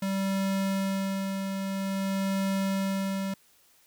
square tone with tremolo, 194.1 Hz, G3, 17 cents flat, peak -26 dBFS, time 0.02-3.34 s, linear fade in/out 5 ms, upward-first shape sine, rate 0.5 Hz, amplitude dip 40%, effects white hiss -62 dBFS RMS until 3.86 s

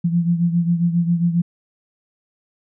sine beating tone pair, 170 / 177.4 Hz, F3 / F3, -46 / +27 cents, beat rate 7.4 Hz, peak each -16 / -22 dBFS, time 0.04-1.42 s, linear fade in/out 10 ms, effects none

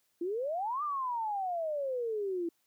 sine exponential two-way sweep, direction up then down, 330 to 1218 to 330 Hz, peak -31 dBFS, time 0.21-2.49 s, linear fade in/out 5 ms, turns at 0.83 s, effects white hiss -75 dBFS RMS until 2.66 s + high-pass 80 Hz 12 dB/octave

